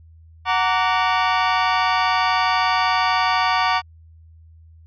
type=chord; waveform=sawtooth; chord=Gb augmented; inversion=none; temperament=just; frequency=740 / 925 / 1156.2 Hz; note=Gb5 / Bb5 / D6; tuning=0 / -14 / -27 cents; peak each=-17 dBFS; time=0.45-3.82 s; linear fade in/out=50 ms; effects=added 81 Hz sine -44 dBFS peak until 4.86 s + resampled to 11025 Hz